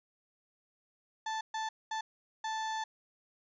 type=tone bursts at uneven times; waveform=35% pulse; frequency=879 Hz; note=A5; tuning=2 cents flat; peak=-32 dBFS; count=4; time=1.26-1.41 / 1.54-1.69 / 1.91-2.01 / 2.44-2.84 s; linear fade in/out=5 ms; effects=resampled to 16000 Hz